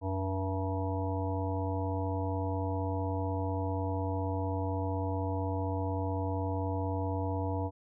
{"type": "harmonic tone with a mistuned harmonic", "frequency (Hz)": 95.8, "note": "G2", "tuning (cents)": -39, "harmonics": [1, 3, 5, 7, 9, 10], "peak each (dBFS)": [-32, -37, -39, -40, -42, -42], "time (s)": [0.01, 7.71], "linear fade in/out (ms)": 50, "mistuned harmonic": 1, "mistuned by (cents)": -64, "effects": []}